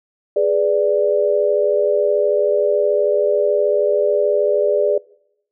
sine chord, G# diminished, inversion none, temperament equal, 415.3 / 493.9 / 587.3 Hz, G#4 / B4 / D5, 0 / 0 / 0 cents, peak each -17 / -21 / -16 dBFS, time 0.36-4.98 s, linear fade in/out 5 ms, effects noise-tail reverb RT60 0.8 s tail -24 dB re dry

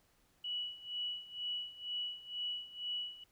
sine tone with tremolo, 2941 Hz, F#7, 11 cents flat, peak -35 dBFS, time 0.44-3.24 s, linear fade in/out 5 ms, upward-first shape sine, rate 2.1 Hz, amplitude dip 85%, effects pink hiss -72 dBFS RMS until 3.31 s

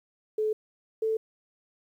sine tone pair in turn, 431 / 441.8 Hz, A4 / A4, -36 / +7 cents, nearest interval unison, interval 43 cents, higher second, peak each -24 dBFS, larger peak neither, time 0.38-0.53 / 1.02-1.17 s, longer neither, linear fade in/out 5 ms, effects 10-bit

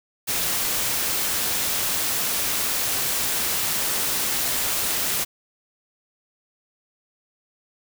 white noise, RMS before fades -24 dBFS, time 0.27-5.25 s, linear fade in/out 20 ms, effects none

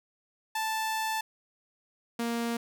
sawtooth tone pair in turn, 880 / 233.8 Hz, A5 / A#3, 0 / +5 cents, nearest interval octave + major seventh, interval 2295 cents, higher first, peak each -25 dBFS, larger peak neither, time 0.55-1.21 / 2.19-2.57 s, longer first, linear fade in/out 5 ms, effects none

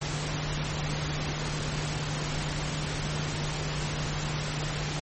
sine tone in noise, 150 Hz, D3, 37 cents sharp, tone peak -32 dBFS, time 0.01-5 s, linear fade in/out 10 ms, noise pink, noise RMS -33 dBFS, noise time 0.01-5 s, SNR -2 dB, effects MP3 32 kbps

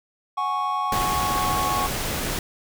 triangle chord, F# suspended second, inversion none, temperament equal with one note detuned, 740 / 830.6 / 1104.9 Hz, F#5 / G#5 / C#6, 0 / 0 / -6 cents, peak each -28 / -27 / -22 dBFS, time 0.37-1.87 s, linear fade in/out 10 ms
pink noise, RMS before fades -27 dBFS, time 0.92-2.39 s, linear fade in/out 2 ms
effects none

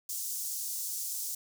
pink high-pass noise, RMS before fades -36 dBFS, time 0.09-1.35 s, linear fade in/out 5 ms, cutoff 6000 Hz, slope 24 dB/octave, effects none

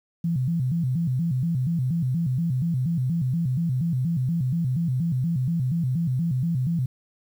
sine tone with vibrato, 146.83 Hz, D3, in tune, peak -21 dBFS, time 0.24-6.86 s, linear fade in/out 5 ms, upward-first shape square, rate 4.2 Hz, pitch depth 240 cents each way, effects 9-bit

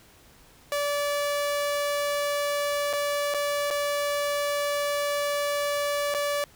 sawtooth tone with dropouts, 578 Hz, D5, 28 cents flat, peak -21 dBFS, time 0.72-6.44 s, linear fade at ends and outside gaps 1 ms, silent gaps 2.93-2.934 / 3.34-3.345 / 3.704-3.709 / 6.141-6.147 s, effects pink hiss -55 dBFS RMS until 6.55 s

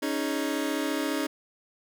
sawtooth chord, C# suspended second, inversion none, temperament just, 277.2 / 311.8 / 415.8 Hz, C#4 / D#4 / G#4, 0 / +4 / +2 cents, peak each -26 / -26 / -31 dBFS, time 0.02-1.27 s, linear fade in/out 10 ms, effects none

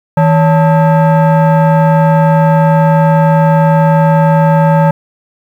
sine tone with frequency modulation, 160.5 Hz, E3, 46 cents flat, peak -3 dBFS, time 0.17-4.91 s, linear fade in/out 5 ms, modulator 725 Hz, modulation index 0.94, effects tanh soft clip ceiling -3 dBFS + 7-bit

